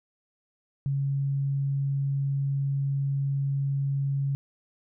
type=tone; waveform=sine; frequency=138.59 Hz; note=C#3; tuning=in tune; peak=-24 dBFS; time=0.86-4.35 s; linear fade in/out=0 ms; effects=none